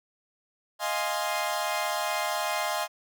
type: chord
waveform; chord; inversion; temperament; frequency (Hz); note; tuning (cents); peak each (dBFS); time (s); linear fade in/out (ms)
sawtooth; F minor seventh; third; equal; 622.3 / 698.5 / 830.6 / 1046.5; Eb5 / F5 / Ab5 / C6; 0 / 0 / 0 / 0; -29; 0.79-2.88; 50
effects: none